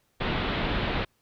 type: low-pass noise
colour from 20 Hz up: pink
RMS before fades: -28 dBFS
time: 0.2-1.05 s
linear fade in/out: 10 ms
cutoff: 3900 Hz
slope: 48 dB/octave
effects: pink hiss -70 dBFS RMS until 1.21 s